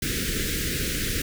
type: band-stop noise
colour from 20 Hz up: pink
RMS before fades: -27 dBFS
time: 0.02-1.22 s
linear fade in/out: 5 ms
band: 480 to 1500 Hz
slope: 48 dB/octave
effects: none